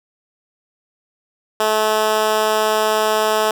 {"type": "tone with high-pass filter", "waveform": "10% pulse", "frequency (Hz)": 216.1, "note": "A3", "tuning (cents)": -31, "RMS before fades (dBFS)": -17, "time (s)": [1.6, 3.51], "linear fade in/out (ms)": 2, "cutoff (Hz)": 470, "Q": 1.2, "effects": []}